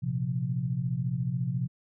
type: chord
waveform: sine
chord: Bb suspended second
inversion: none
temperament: equal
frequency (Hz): 116.54 / 130.81 / 174.61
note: Bb2 / C3 / F3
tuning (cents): 0 / 0 / 0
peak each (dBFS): -34 / -29 / -33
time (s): 0.02-1.68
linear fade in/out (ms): 20
effects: none